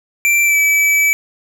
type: tone with pitch glide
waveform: square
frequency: 2349 to 2301 Hz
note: D7 to D7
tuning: 0 to -36 cents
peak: -11 dBFS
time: 0.25-1.13 s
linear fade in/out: 0 ms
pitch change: -36 cents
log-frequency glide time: 0.44-0.57 s
effects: none

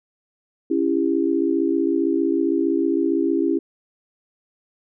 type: chord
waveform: sine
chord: C# diminished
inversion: none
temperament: just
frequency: 277.2 / 332.6 / 399.1 Hz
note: C#4 / E4 / G4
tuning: 0 / +16 / +31 cents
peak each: -22 / -20 / -24 dBFS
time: 0.7-3.59 s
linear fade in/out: 10 ms
effects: none

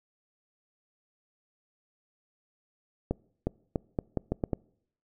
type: accelerating click train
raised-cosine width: 2 ms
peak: -14 dBFS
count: 8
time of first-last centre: 3.11-4.533 s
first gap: 360 ms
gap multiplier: 0.8
effects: noise-tail reverb RT60 0.7 s tail -26 dB re dry

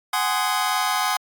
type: chord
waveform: sawtooth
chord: Ab dominant seventh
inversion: third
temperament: just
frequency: 747.5 / 830.6 / 1038.3 / 1245.9 Hz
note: Gb5 / Ab5 / C6 / Eb6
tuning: +17 / 0 / -14 / +2 cents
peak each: -22 dBFS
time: 0.13-1.17 s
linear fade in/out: 5 ms
effects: AAC 64 kbps

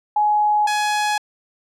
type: tone pair in turn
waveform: sine / sawtooth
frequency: 840 / 840 Hz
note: G#5 / G#5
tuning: +19 / +19 cents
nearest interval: unison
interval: 0 cents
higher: neither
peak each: -14 dBFS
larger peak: neither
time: 0.16-0.67 / 0.67-1.18 s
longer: neither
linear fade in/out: 5 ms
effects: low-pass 9000 Hz 12 dB/octave

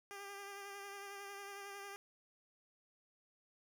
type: tone with vibrato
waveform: 10% pulse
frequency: 399.5 Hz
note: G4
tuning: 33 cents sharp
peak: -39 dBFS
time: 0.11-1.96 s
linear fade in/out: 0 ms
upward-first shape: sine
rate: 11 Hz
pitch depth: 23 cents each way
effects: none

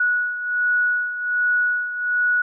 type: beating tone pair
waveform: sine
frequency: 1465 / 1466.3 Hz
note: F#6 / F#6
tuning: -18 / -16 cents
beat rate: 1.3 Hz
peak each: -19 / -25 dBFS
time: 0-2.42 s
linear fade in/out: 5 ms
effects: none

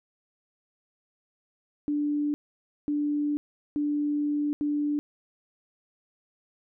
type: tone bursts at uneven times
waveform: sine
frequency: 293.7 Hz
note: D4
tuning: in tune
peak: -24 dBFS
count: 4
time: 1.88-2.34 / 2.88-3.37 / 3.76-4.53 / 4.61-4.99 s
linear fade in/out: 0 ms
effects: none

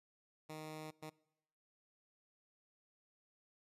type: tone bursts at uneven times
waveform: 10% pulse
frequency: 155.56 Hz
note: D#3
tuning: in tune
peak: -38 dBFS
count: 2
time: 0.49-0.91 / 1.02-1.1 s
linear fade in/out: 10 ms
effects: noise-tail reverb RT60 0.9 s tail -24 dB re dry + resampled to 32000 Hz

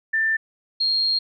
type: tone pair in turn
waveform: sine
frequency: 1781 / 4236 Hz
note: A6 / C8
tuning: +21 / +21 cents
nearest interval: octave + minor third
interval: 1500 cents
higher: second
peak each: -18 / -18 dBFS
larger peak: neither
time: 0.13-0.37 / 0.8-1.19 s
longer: second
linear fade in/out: 10 ms
effects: none

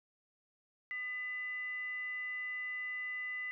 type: tone with frequency modulation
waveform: sine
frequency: 2003 Hz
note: B6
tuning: 24 cents sharp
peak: -37 dBFS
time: 0.91-3.51 s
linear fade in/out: 0 ms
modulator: 782 Hz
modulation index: 0.22
effects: none

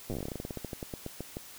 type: slowing click train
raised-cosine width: 2 ms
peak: -23 dBFS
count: 25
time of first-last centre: 0.1-1.369 s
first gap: 8 ms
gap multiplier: 1.14
effects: white hiss -49 dBFS RMS until 1.58 s

